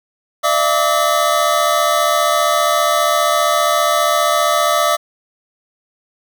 square tone cluster, 602 / 677 / 1156 / 1285 Hz, D5 / E5 / D6 / E6, +43 / +46 / -28 / -45 cents, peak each -19 dBFS, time 0.43-4.97 s, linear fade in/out 20 ms, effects none

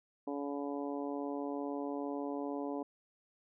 harmonic tone, 142.3 Hz, C#3, 46 cents sharp, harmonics 2 / 3 / 4 / 5 / 6 / 7, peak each -38 / -42 / -44 / -46 / -48 / -49 dBFS, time 0.27-2.83 s, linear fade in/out 5 ms, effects none

